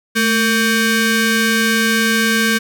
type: ring-modulated tone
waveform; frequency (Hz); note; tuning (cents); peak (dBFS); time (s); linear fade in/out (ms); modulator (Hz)
sawtooth; 677; E5; +46; -6; 0.15-2.59; 20; 896
effects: none